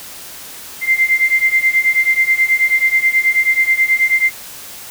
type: beating tone pair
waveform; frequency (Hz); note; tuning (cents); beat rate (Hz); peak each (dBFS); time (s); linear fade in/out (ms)
sine; 2084 / 2093.3; C7 / C7; -7 / 0; 9.3; -15 / -13; 0.81-4.32; 50
effects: white hiss -33 dBFS RMS until 4.9 s